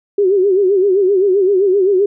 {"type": "tone with vibrato", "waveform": "sine", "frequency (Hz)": 386.8, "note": "G4", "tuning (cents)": -23, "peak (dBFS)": -9, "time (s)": [0.18, 2.06], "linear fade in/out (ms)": 5, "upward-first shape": "sine", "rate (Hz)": 7.7, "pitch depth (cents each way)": 110, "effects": []}